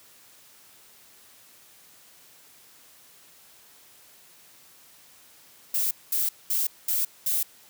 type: noise bursts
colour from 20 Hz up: violet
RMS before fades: -25 dBFS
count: 5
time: 5.74-7.43 s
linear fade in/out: 5 ms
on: 170 ms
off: 210 ms
effects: white hiss -54 dBFS RMS until 7.69 s + high-pass 80 Hz 12 dB/octave